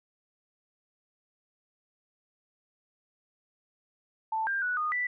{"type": "tone with pitch steps", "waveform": "sine", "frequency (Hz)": [883, 1593, 1474, 1230, 1975], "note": ["A5", "G6", "F#6", "D#6", "B6"], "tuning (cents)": [6, 27, -7, -20, 0], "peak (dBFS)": -27, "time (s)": [4.32, 5.07], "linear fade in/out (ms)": 5, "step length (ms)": 150, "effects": []}